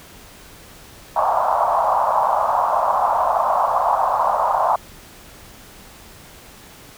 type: band-pass noise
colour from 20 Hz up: white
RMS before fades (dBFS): -18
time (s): 1.16-4.76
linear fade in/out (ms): 5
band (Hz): 630 to 1100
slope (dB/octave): 48
effects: pink hiss -43 dBFS RMS until 6.97 s